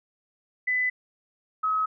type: tone pair in turn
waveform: sine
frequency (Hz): 2003 / 1277.8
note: B6 / D#6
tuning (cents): +24 / +46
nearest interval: minor sixth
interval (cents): 778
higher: first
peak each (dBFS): -22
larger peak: neither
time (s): 0.67-0.9 / 1.63-1.86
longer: neither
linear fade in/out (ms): 10
effects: none